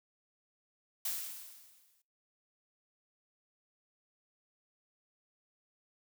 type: noise with exponential decay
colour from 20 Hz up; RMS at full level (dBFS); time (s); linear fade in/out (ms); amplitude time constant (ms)
blue; -34; 1.05-2.02; 5; 210
effects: noise-tail reverb RT60 0.4 s tail -24 dB re dry